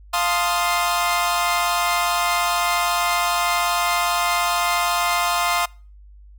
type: chord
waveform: sawtooth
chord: F dominant seventh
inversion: none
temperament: equal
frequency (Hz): 698.5 / 880 / 1046.5 / 1244.5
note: F5 / A5 / C6 / Eb6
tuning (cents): 0 / 0 / 0 / 0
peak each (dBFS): -19 / -25 / -19 / -21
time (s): 0.13-5.66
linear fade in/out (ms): 10
effects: noise-tail reverb RT60 0.4 s tail -26 dB re dry + added 50 Hz sine -42 dBFS peak until 6.38 s